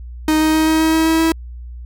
45% pulse tone with pitch steps, 311 / 313 / 315 / 317 / 319 / 321 / 323.1 / 325.1 Hz, D#4 / D#4 / D#4 / D#4 / D#4 / E4 / E4 / E4, -1 / +10 / +21 / +32 / +43 / -46 / -35 / -24 cents, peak -12 dBFS, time 0.28-1.32 s, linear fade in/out 2 ms, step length 130 ms, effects added 60 Hz sine -29 dBFS peak until 1.85 s

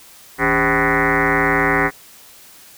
sine tone with frequency modulation, 1123 Hz, C#6, 22 cents sharp, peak -13 dBFS, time 0.38-1.91 s, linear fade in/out 50 ms, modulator 120 Hz, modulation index 7.9, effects white hiss -44 dBFS RMS until 2.77 s

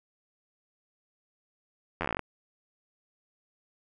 slowing click train, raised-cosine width 0.5 ms, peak -15 dBFS, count 12, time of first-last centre 2.01-2.193 s, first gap 11 ms, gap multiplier 1.08, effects none

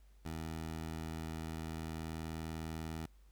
15% pulse tone, 80.3 Hz, E2, 45 cents flat, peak -34 dBFS, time 0.25-3.06 s, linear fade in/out 5 ms, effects added 50 Hz sine -59 dBFS peak until 3.31 s + pink hiss -74 dBFS RMS until 3.31 s

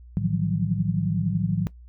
sine tone cluster, 109.1 / 153.1 / 165.7 / 176.5 / 187.6 Hz, A2 / D#3 / E3 / F3 / F#3, -14 / -28 / +9 / +19 / +24 cents, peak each -28 dBFS, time 0.17-1.67 s, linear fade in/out 0 ms, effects noise-tail reverb RT60 0.1 s tail -18 dB re dry + added 60 Hz sine -43 dBFS peak until 1.88 s

